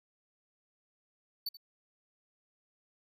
square tone with echo, 4515 Hz, C#8, 31 cents sharp, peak -34 dBFS, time 1.46-1.49 s, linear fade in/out 5 ms, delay 81 ms, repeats 1, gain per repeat -15 dB, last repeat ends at 1.571 s, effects none

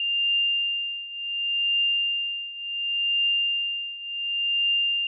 sine tone with tremolo, 2797 Hz, F7, 2 cents sharp, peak -19 dBFS, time 0-5.07 s, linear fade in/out 2 ms, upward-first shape triangle, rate 0.69 Hz, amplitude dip 85%, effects none

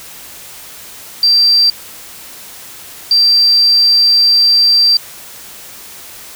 sine tone bursts at uneven times, 4700 Hz, D8, 1 cent sharp, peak -6 dBFS, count 2, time 1.23-1.7 / 3.11-4.97 s, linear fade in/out 2 ms, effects white hiss -33 dBFS RMS until 6.35 s

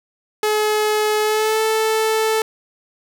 sawtooth tone with pitch glide, 426.1 to 439.6 Hz, G#4 to A4, +44 to -2 cents, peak -12 dBFS, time 0.43-2.42 s, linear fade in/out 2 ms, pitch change +54 cents, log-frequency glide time 1.21-1.61 s, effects none

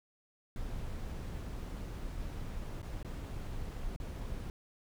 brown noise with dropouts, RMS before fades -40 dBFS, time 0.56-4.5 s, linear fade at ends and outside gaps 1 ms, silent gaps 2.818-2.828 / 3.029-3.047 / 3.962-4 s, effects none

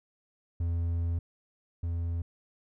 triangle tone pair in turn, 84.7 / 84.7 Hz, E2 / E2, +48 / +48 cents, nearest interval unison, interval 0 cents, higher neither, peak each -25 / -27 dBFS, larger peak first, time 0.6-1.19 / 1.83-2.22 s, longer first, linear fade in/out 5 ms, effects none

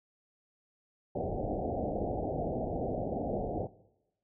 white low-pass noise, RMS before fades -34 dBFS, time 1.15-3.67 s, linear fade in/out 5 ms, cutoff 770 Hz, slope 96 dB/octave, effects noise-tail reverb RT60 0.9 s tail -19 dB re dry

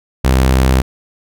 sawtooth tone, 65 Hz, C2, 11 cents flat, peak -5 dBFS, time 0.24-0.82 s, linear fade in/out 10 ms, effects none

